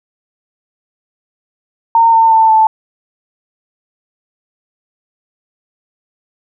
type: tone with pitch steps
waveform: sine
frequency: 916 / 903.4 / 891 / 878.7 Hz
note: A#5 / A5 / A5 / A5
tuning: -31 / +45 / +22 / -3 cents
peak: -5 dBFS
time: 1.95-2.67 s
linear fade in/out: 2 ms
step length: 180 ms
effects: none